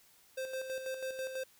square tone with tremolo, 523.3 Hz, C5, in tune, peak -36 dBFS, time 0.37-1.44 s, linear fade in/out 10 ms, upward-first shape square, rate 6.1 Hz, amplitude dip 50%, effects white hiss -64 dBFS RMS until 1.59 s

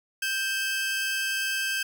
sawtooth tone pair together, 1572.5 / 2600 Hz, G6 / E7, +5 / -24 cents, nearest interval major sixth, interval 871 cents, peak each -24 / -28 dBFS, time 0.22-1.83 s, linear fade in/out 5 ms, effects none

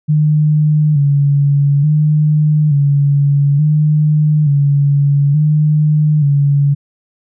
sine tone with vibrato, 146.83 Hz, D3, in tune, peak -8 dBFS, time 0.08-6.75 s, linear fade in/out 20 ms, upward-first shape square, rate 0.57 Hz, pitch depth 57 cents each way, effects none

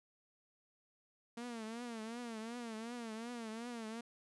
sawtooth tone with vibrato, 230.5 Hz, A#3, 19 cents flat, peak -39 dBFS, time 1.37-4.01 s, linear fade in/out 5 ms, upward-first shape triangle, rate 2.7 Hz, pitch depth 120 cents each way, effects resampled to 24000 Hz

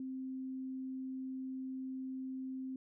sine tone, 261.6 Hz, C4, in tune, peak -39 dBFS, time 0-2.76 s, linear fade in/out 2 ms, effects none

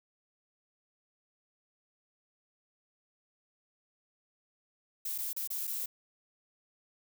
violet noise with dropouts, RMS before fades -36 dBFS, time 5.05-5.86 s, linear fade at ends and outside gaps 5 ms, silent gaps 5.18-5.184 / 5.331-5.364 / 5.475-5.502 / 5.671-5.675 s, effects none

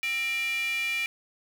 square tone with high-pass filter, 264 Hz, C4, 16 cents sharp, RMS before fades -29 dBFS, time 0.03-1.06 s, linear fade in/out 0 ms, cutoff 2400 Hz, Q 8.8, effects none

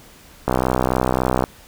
click train, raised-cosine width 1 ms, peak -3 dBFS, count 62, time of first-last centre 0.48-1.439 s, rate 63.6 Hz, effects pink hiss -46 dBFS RMS until 1.67 s

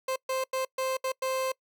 30% pulse tone bursts at uneven times, 523.3 Hz, C5, in tune, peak -25 dBFS, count 6, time 0.08-0.16 / 0.29-0.44 / 0.53-0.65 / 0.78-0.97 / 1.04-1.12 / 1.22-1.52 s, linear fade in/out 5 ms, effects noise-tail reverb RT60 0.1 s tail -24 dB re dry

